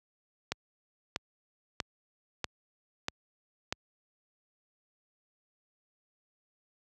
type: click train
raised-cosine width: 0.2 ms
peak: -13 dBFS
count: 6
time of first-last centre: 0.52-3.725 s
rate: 1.56 Hz
effects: high-pass 60 Hz 12 dB/octave